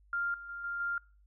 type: tone with level steps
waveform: sine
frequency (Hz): 1396.9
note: F6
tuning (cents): 0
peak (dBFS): -30 / -43 / -39 / -34 / -31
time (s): 0.13-0.98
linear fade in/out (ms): 2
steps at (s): 0.34 / 0.49 / 0.64 / 0.8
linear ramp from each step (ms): 2
effects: noise-tail reverb RT60 0.4 s tail -26 dB re dry + added 50 Hz sine -60 dBFS peak until 1.26 s